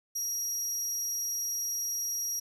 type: tone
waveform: 35% pulse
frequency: 5690 Hz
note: F8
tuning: 31 cents sharp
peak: -28 dBFS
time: 0.15-2.4 s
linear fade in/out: 10 ms
effects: 11-bit